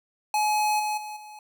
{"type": "tone with level steps", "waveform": "square", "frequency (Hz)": 847, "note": "G#5", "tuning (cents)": 34, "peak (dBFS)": [-22, -26, -35, -42], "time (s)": [0.34, 1.39], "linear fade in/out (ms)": 2, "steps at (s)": [0.79, 0.97, 1.16], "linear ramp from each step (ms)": 10, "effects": []}